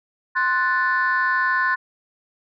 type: chord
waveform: sine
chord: F# diminished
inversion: second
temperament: equal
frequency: 1046.5 / 1480 / 1760 Hz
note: C6 / F#6 / A6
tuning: 0 / 0 / 0 cents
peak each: -21 dBFS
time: 0.35-1.76 s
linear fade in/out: 20 ms
effects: tanh soft clip ceiling -11 dBFS